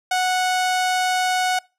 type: tone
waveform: sawtooth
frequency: 737 Hz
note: F#5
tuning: 7 cents flat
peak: -14 dBFS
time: 0.11-1.59 s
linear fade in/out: 5 ms
effects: noise-tail reverb RT60 0.3 s tail -25 dB re dry + low-pass 10000 Hz 12 dB/octave